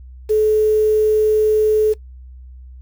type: tone with quantisation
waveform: sine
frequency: 430 Hz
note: A4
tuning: 40 cents flat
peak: -11 dBFS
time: 0.29-1.94 s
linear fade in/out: 20 ms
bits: 6
effects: noise-tail reverb RT60 0.1 s tail -20 dB re dry + added 63 Hz sine -35 dBFS peak until 2.81 s